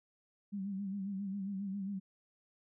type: tone with vibrato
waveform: sine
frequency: 196.6 Hz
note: G3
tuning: 5 cents sharp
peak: -36 dBFS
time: 0.52-2 s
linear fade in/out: 20 ms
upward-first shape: sine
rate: 7.4 Hz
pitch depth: 66 cents each way
effects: none